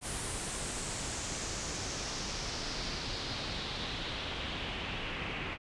pink noise with low-pass filter sweep, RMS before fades -38 dBFS, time 0.01-5.58 s, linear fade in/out 50 ms, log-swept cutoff 9900 to 2500 Hz, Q 2.9, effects resampled to 24000 Hz

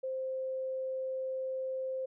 sine tone, 523.3 Hz, C5, in tune, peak -33 dBFS, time 0.03-2.06 s, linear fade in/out 10 ms, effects none

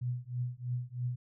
sine tone with tremolo, 123.47 Hz, B2, in tune, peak -29 dBFS, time 0.01-1.16 s, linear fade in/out 10 ms, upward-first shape triangle, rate 3.1 Hz, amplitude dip 100%, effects none

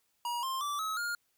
square tone with pitch steps, 956 / 1054.6 / 1163.5 / 1283.5 / 1415.9 Hz, A#5 / C6 / D6 / E6 / F6, +43 / +13 / -17 / -47 / +23 cents, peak -33 dBFS, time 0.25-1.15 s, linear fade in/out 2 ms, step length 180 ms, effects white hiss -75 dBFS RMS until 1.37 s

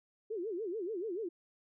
sine tone with vibrato, 393.9 Hz, G4, 8 cents sharp, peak -35 dBFS, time 0.3-1.29 s, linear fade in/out 10 ms, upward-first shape sine, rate 6.9 Hz, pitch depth 260 cents each way, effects none

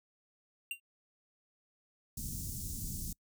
square tone with exponential decay, 2769 Hz, F7, 15 cents flat, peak -33 dBFS, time 0.71-0.8 s, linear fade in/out 2 ms, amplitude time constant 19 ms
pink band-stop noise, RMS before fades -40 dBFS, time 2.17-3.13 s, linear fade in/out 5 ms, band 220 to 6100 Hz, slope 24 dB/octave
effects noise-tail reverb RT60 0.1 s tail -26 dB re dry

